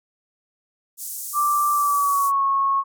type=band-pass noise; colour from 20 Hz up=white; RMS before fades=-32 dBFS; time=0.97-2.32 s; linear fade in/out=50 ms; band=6700 to 15000 Hz; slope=24 dB/octave
type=tone with pitch glide; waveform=sine; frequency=1174.7 to 1096 Hz; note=D6 to C#6; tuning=0 to -20 cents; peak=-17 dBFS; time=1.33-2.84 s; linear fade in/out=50 ms; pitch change=-120 cents; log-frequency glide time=1.73-2.43 s
effects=none